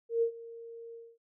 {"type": "tone with ADSR envelope", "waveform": "sine", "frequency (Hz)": 462, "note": "A#4", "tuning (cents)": -16, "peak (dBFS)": -23, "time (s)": [0.09, 1.18], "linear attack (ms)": 130, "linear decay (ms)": 90, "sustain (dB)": -20, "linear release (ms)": 240, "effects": []}